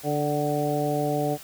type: harmonic tone with a mistuned harmonic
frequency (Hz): 146.6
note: D3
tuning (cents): -3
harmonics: 1 / 2 / 3 / 4 / 5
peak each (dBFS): -29 / -29 / -29 / -29 / -29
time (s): 0.03-1.38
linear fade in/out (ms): 50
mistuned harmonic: 5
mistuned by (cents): +35
effects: white hiss -44 dBFS RMS until 1.43 s